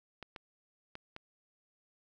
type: clicks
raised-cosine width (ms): 0.3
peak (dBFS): -28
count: 4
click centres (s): 0.227 / 0.362 / 0.954 / 1.164
effects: none